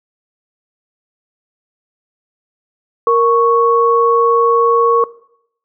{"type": "tone pair together", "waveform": "sine", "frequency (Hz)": [466.2, 1108.7], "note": ["A#4", "C#6"], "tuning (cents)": [0, 0], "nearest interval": "octave + minor third", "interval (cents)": 1500, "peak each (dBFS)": -11, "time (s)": [3.07, 5.04], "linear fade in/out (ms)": 2, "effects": ["noise-tail reverb RT60 0.7 s tail -20 dB re dry"]}